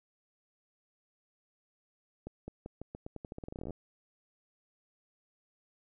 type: accelerating click train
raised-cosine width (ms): 2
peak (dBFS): -28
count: 22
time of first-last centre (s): 2.27-3.707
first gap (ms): 210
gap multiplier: 0.86
effects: none